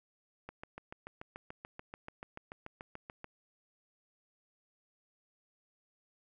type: click train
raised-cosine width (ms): 0.5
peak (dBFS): -29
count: 20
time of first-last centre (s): 0.49-3.244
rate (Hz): 6.9
effects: none